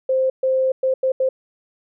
sine tone bursts at uneven times, 523.3 Hz, C5, in tune, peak -15 dBFS, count 5, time 0.09-0.3 / 0.43-0.72 / 0.83-0.94 / 1.03-1.12 / 1.2-1.29 s, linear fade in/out 5 ms, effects none

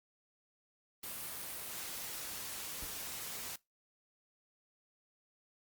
white noise, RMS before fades -43 dBFS, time 1.03-3.56 s, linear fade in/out 5 ms
brown noise with exponential decay, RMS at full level -43 dBFS, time 2.82-2.97 s, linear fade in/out 5 ms, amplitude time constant 32 ms
effects noise-tail reverb RT60 0.2 s tail -23 dB re dry + Opus 32 kbps

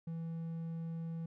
triangle tone, 164.81 Hz, E3, in tune, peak -36 dBFS, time 0.07-1.26 s, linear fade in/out 5 ms, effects none

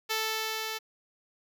5% pulse tone with level ramp, 440 Hz, A4, in tune, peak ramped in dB -16 to -22 dBFS, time 0.09-0.79 s, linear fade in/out 20 ms, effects none

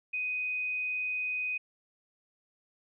sine tone, 2499 Hz, D#7, 7 cents sharp, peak -30 dBFS, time 0.13-1.58 s, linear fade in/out 10 ms, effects none

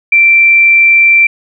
sine tone, 2349 Hz, D7, in tune, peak -3 dBFS, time 0.12-1.27 s, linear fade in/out 5 ms, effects none

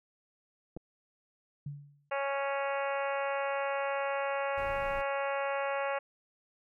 clicks, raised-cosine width 2 ms, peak -28 / -32 dBFS, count 2, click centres 0.766 / 0.772 s
sine tone with exponential decay, 143.7 Hz, D3, 37 cents flat, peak -34 dBFS, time 1.66-2.1 s, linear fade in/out 5 ms, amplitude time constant 95 ms
harmonic tone, 277.2 Hz, C#4, in tune, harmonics 2 / 3 / 4 / 5 / 6 / 7 / 8 / 9 / 10, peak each -33 / -37 / -39 / -41 / -43 / -44 / -45 / -46 / -47 dBFS, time 2.11-5.99 s, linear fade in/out 10 ms
brown noise, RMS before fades -44 dBFS, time 4.57-5.02 s, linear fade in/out 10 ms
effects none

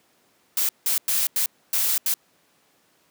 blue noise bursts at uneven times, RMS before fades -22 dBFS, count 6, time 0.57-0.69 / 0.86-0.98 / 1.08-1.27 / 1.36-1.46 / 1.73-1.98 / 2.06-2.14 s, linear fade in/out 2 ms, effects pink hiss -62 dBFS RMS until 3.1 s + high-pass 200 Hz 12 dB/octave

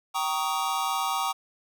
square chord, Eb dominant seventh, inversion first, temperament just, 777.8 / 933.4 / 1120.1 / 1244.5 Hz, G5 / Bb5 / Db6 / Eb6, -14 / +2 / +18 / 0 cents, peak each -32 dBFS, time 0.14-1.33 s, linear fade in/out 20 ms, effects none

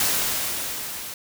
white noise with level ramp, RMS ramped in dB -21 to -35 dBFS, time 0-1.14 s, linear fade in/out 2 ms, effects none

